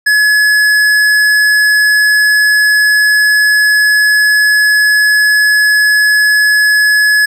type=tone with tanh clipping; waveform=sine; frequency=1699 Hz; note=G#6; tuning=39 cents sharp; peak=-8 dBFS; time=0.06-7.26 s; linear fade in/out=10 ms; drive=15 dB; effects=none